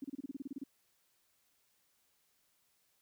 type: tone bursts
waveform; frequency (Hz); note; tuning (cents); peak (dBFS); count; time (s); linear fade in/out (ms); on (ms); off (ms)
sine; 274.6; C#4; -16; -38; 12; 0.02-0.638; 5; 24; 30
effects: white hiss -75 dBFS RMS until 3.01 s